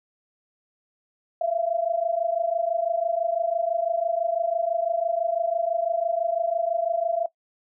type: tone pair together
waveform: sine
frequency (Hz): 659.3 / 685.3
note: E5 / F5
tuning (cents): 0 / -33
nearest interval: minor second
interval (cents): 67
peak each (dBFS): -24 / -25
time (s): 1.41-7.26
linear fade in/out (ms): 5
effects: noise-tail reverb RT60 0.1 s tail -19 dB re dry